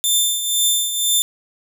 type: tone with tremolo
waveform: 15% pulse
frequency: 3560 Hz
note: A7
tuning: 20 cents sharp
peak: -6 dBFS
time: 0.04-1.22 s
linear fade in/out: 0 ms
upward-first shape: triangle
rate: 2 Hz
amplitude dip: 65%
effects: none